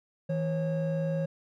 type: tone pair together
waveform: triangle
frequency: 162.1 / 545.2 Hz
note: E3 / C#5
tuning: -29 / -29 cents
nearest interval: octave + major sixth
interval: 2100 cents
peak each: -26 / -29 dBFS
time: 0.29-1.26 s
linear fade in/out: 10 ms
effects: tanh soft clip ceiling -19 dBFS